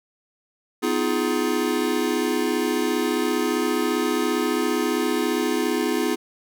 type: chord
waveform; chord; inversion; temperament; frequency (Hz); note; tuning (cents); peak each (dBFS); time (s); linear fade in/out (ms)
square; F half-diminished seventh; second; just; 251.4 / 314.3 / 349.2 / 419.1; Cb4 / Eb4 / F4 / Ab4; +31 / +18 / 0 / +16; -27; 0.82-6.16; 20
effects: none